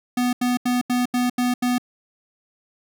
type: tone bursts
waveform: square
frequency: 246.9 Hz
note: B3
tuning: in tune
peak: -19 dBFS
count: 7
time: 0.17-1.782 s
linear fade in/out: 5 ms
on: 160 ms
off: 82 ms
effects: none

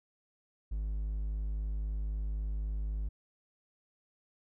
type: tone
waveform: triangle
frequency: 51.91 Hz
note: G#1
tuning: in tune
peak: -30 dBFS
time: 0.71-3.09 s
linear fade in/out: 10 ms
effects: none

